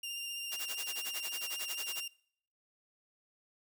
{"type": "tone with vibrato", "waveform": "sawtooth", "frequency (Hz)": 2794, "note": "F7", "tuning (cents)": 0, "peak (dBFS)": -35, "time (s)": [0.03, 2.08], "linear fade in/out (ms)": 5, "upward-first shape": "sine", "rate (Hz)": 15, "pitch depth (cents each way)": 16}
{"type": "noise with tremolo", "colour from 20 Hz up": "white", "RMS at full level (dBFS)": -39, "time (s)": [0.51, 2.01], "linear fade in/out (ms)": 20, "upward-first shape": "sine", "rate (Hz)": 11, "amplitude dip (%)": 100}
{"effects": ["noise-tail reverb RT60 0.6 s tail -24 dB re dry", "high-pass 400 Hz 12 dB/octave"]}